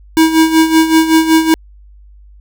square tone with tremolo, 321 Hz, E4, 46 cents flat, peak -5 dBFS, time 0.17-1.54 s, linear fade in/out 0 ms, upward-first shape sine, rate 5.3 Hz, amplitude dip 70%, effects added 50 Hz sine -37 dBFS peak until 2.4 s

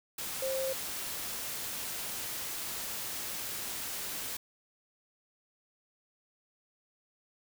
sine tone in noise, 530 Hz, C5, 22 cents sharp, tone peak -31 dBFS, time 0.42-0.73 s, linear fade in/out 5 ms, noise white, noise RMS -38 dBFS, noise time 0.18-4.37 s, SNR +4 dB, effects none

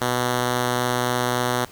5% pulse tone, 123.47 Hz, B2, in tune, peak -9 dBFS, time 0.01-1.65 s, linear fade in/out 5 ms, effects pink hiss -46 dBFS RMS until 1.71 s

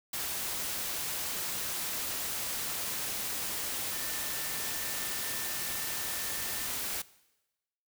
sine tone in noise, 1787 Hz, A6, 26 cents sharp, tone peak -46 dBFS, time 3.93-6.67 s, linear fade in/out 5 ms, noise white, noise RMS -35 dBFS, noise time 0.13-7.02 s, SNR -14 dB, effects noise-tail reverb RT60 1.0 s tail -20 dB re dry

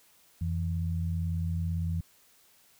sine tone pair together, 87.31 / 165.34 Hz, F2 / E3, 0 / +6 cents, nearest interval major seventh, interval 1106 cents, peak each -29 / -33 dBFS, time 0.41-2.01 s, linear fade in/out 5 ms, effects white hiss -62 dBFS RMS until 2.79 s

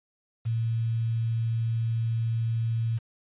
sine tone with quantisation, 114.2 Hz, A#2, 35 cents flat, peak -24 dBFS, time 0.45-2.99 s, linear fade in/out 20 ms, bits 8, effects resampled to 8000 Hz

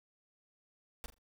pink noise with echo, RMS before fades -42 dBFS, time 1.04-1.06 s, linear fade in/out 0 ms, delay 41 ms, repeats 3, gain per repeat -12 dB, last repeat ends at 1.183 s, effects none

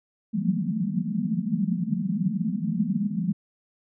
white band-pass noise, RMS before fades -26 dBFS, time 0.33-3.33 s, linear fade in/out 10 ms, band 160 to 230 Hz, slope 96 dB/octave, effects none

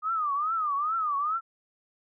sine tone with vibrato, 1225 Hz, D#6, 27 cents flat, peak -25 dBFS, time 0.02-1.41 s, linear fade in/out 50 ms, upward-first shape triangle, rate 2.4 Hz, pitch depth 190 cents each way, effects none

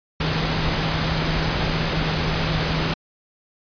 sine tone in noise, 159 Hz, D#3, 38 cents sharp, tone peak -25 dBFS, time 0.2-2.94 s, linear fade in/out 5 ms, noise pink, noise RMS -23 dBFS, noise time 0.2-2.94 s, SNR -5 dB, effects resampled to 11025 Hz

